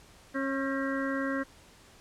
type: harmonic tone with a mistuned harmonic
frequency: 271.8 Hz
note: C#4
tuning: 34 cents flat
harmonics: 1 / 2 / 4 / 5 / 6 / 7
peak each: -31 / -35 / -40 / -41 / -37 / -40 dBFS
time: 0.34-1.44 s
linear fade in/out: 20 ms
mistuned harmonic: 6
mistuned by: -36 cents
effects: pink hiss -56 dBFS RMS until 2 s + low-pass 10000 Hz 12 dB/octave